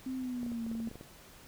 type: tone with pitch glide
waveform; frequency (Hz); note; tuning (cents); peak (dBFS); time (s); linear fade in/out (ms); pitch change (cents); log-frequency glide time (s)
sine; 260 to 227.7; C4 to A#3; -11 to -40; -34; 0.06-0.89; 5; -229; 0.17-0.64
type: clicks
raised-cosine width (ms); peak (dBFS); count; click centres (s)
2; -33; 11; 0.431 / 0.464 / 0.518 / 0.665 / 0.715 / 0.752 / 0.802 / 0.874 / 0.914 / 0.956 / 1.011
effects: pink hiss -55 dBFS RMS until 1.47 s